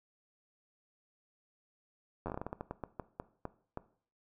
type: slowing click train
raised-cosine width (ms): 1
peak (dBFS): -24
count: 17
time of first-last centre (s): 2.26-3.774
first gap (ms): 10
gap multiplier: 1.26
effects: noise-tail reverb RT60 0.5 s tail -17 dB re dry